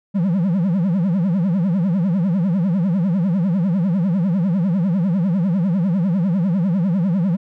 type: tone with vibrato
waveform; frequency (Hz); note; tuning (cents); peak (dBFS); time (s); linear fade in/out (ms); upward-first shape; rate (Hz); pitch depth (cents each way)
triangle; 181.1; F#3; -37; -13; 0.14-7.37; 20; triangle; 10; 250
effects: none